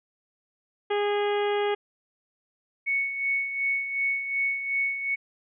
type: harmonic tone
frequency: 410.9 Hz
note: G#4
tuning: 18 cents flat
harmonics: 1 / 2 / 3 / 4 / 5 / 6 / 7 / 8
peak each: -24 / -30 / -37 / -38 / -37 / -42 / -41 / -41 dBFS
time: 0.9-1.75 s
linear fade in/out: 10 ms
type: tone with tremolo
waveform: sine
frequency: 2217 Hz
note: C#7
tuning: in tune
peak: -22 dBFS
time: 2.86-5.16 s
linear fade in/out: 20 ms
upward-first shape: sine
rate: 2.7 Hz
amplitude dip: 60%
effects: none